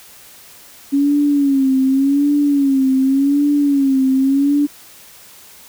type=tone with vibrato; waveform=sine; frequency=276.6 Hz; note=C#4; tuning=4 cents flat; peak=-11 dBFS; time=0.92-4.67 s; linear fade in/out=20 ms; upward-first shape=sine; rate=0.87 Hz; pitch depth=85 cents each way; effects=white hiss -42 dBFS RMS until 5.68 s